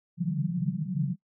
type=band-pass noise; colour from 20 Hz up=pink; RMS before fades=-29 dBFS; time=0.17-1.16 s; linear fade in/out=50 ms; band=140 to 190 Hz; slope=96 dB/octave; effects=noise-tail reverb RT60 0.1 s tail -21 dB re dry